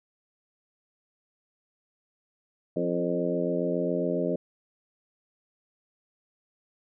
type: harmonic tone with a mistuned harmonic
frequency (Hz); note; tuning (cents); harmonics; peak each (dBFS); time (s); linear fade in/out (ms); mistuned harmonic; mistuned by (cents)
87.31; F2; 0; 2 / 3 / 4 / 5 / 6 / 7; -32 / -32 / -32 / -32 / -32 / -32; 2.76-4.36; 5; 4; -30
effects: none